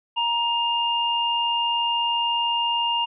sine tone pair together, 940 / 2817 Hz, A#5 / F7, +14 / +14 cents, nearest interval octave + perfect fifth, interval 1900 cents, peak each -23 dBFS, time 0.16-3.06 s, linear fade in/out 20 ms, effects none

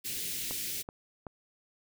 white band-stop noise, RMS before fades -36 dBFS, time 0.04-0.83 s, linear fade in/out 20 ms, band 430 to 2100 Hz, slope 24 dB/octave
click train, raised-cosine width 1 ms, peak -26 dBFS, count 3, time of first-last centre 0.51-1.268 s, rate 2.64 Hz
effects none

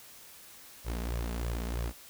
sawtooth tone with flanger, 58.4 Hz, A#1, 4 cents sharp, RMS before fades -34 dBFS, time 0.84-1.93 s, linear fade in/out 50 ms, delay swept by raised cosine 1.7 to 4.8 ms, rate 3.1 Hz, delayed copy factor +0.7, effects white hiss -52 dBFS RMS until 2.09 s

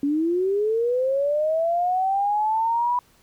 sine linear sweep, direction up, 277.2 to 987.8 Hz, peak -19 dBFS, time 0.03-2.99 s, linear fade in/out 2 ms, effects pink hiss -58 dBFS RMS until 3.22 s

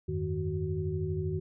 sine tone cluster, 86.9 / 99.5 / 156.3 / 372.4 Hz, F2 / G2 / D#3 / F#4, -8 / +26 / +8 / +11 cents, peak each -35 / -36 / -34 / -35 dBFS, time 0.08-1.4 s, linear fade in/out 10 ms, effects none

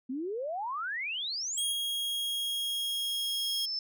sine exponential sweep, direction up, 244.8 to 11175 Hz, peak -32 dBFS, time 0.09-1.73 s, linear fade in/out 10 ms
45% pulse tone, 3279 Hz, G#7, 23 cents flat, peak -30 dBFS, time 1.57-3.66 s, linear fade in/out 10 ms
sine tone with exponential growth, 5274 Hz, E8, in tune, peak -30 dBFS, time 1.81-3.79 s, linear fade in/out 2 ms, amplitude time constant 430 ms
effects none

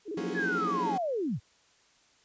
sine tone with vibrato, 368.1 Hz, F#4, 9 cents flat, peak -33 dBFS, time 0.05-0.97 s, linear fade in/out 50 ms, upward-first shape square, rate 16 Hz, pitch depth 220 cents each way
40% pulse chord, Gb major seventh, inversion third, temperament equal, 174.61 / 185 / 233.1 / 277.2 Hz, F3 / Gb3 / Bb3 / Db4, 0 / 0 / 0 / 0 cents, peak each -40 / -39 / -40 / -38 dBFS, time 0.17-0.98 s, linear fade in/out 5 ms
sine linear sweep, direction down, 1739 to 80.7 Hz, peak -28 dBFS, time 0.34-1.4 s, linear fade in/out 50 ms
effects white hiss -64 dBFS RMS until 2.24 s + resampled to 16000 Hz

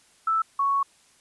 sine tone pair in turn, 1318.5 / 1110.9 Hz, E6 / C#6, 0 / +3 cents, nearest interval minor third, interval 297 cents, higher first, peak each -20 dBFS, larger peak neither, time 0.27-0.42 / 0.59-0.83 s, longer second, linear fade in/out 5 ms, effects white hiss -59 dBFS RMS until 1.2 s + resampled to 24000 Hz

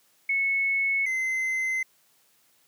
sine / triangle tone pair in turn, 2200 / 2061 Hz, C#7 / C7, -14 / -27 cents, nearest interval minor second, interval 113 cents, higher first, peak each -22 / -23 dBFS, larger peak first, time 0.29-1.06 / 1.06-1.83 s, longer neither, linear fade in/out 5 ms, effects white hiss -64 dBFS RMS until 2.67 s + high-pass 100 Hz 12 dB/octave

